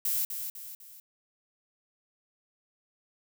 violet noise with echo, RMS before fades -29 dBFS, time 0.05-0.25 s, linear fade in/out 2 ms, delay 250 ms, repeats 3, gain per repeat -7 dB, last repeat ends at 1 s, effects none

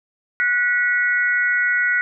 sine tone cluster, 1468 / 1944 / 2197 Hz, F#6 / B6 / C#7, -14 / -28 / -16 cents, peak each -18 / -20 / -27 dBFS, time 0.4-2.01 s, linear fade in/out 0 ms, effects none

